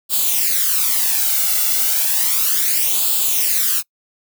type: noise with flanger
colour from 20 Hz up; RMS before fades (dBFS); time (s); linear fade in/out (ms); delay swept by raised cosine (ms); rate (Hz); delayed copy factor
blue; -17; 0.09-3.83; 50; 0.25 to 1.45; 0.33; +0.7
effects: noise-tail reverb RT60 0.1 s tail -25 dB re dry